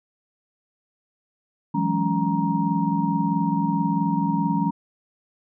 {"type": "tone cluster", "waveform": "sine", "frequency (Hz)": [165.8, 184.2, 208.8, 279.1, 939], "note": ["E3", "F#3", "G#3", "C#4", "A#5"], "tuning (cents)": [10, -7, 10, 12, 12], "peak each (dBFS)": -26, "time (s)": [1.74, 4.71], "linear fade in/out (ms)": 10, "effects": []}